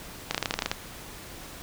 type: clicks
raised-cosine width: 0.2 ms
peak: -8 dBFS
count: 11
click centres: 0.31 / 0.346 / 0.379 / 0.427 / 0.458 / 0.509 / 0.54 / 0.59 / 0.622 / 0.66 / 0.715 s
effects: pink hiss -43 dBFS RMS until 1.62 s